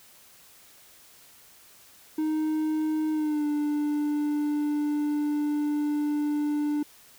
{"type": "tone with pitch glide", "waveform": "triangle", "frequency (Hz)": [310.7, 295.8], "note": ["D#4", "D4"], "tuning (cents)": [-2, 13], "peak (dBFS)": -22, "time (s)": [2.18, 6.83], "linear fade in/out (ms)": 5, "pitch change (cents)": -85, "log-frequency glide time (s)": [3.12, 3.45], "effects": ["white hiss -54 dBFS RMS until 7.18 s"]}